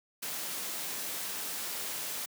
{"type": "noise", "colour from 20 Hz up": "white", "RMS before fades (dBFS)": -37, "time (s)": [0.22, 2.26], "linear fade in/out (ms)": 10, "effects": ["high-pass 150 Hz 12 dB/octave"]}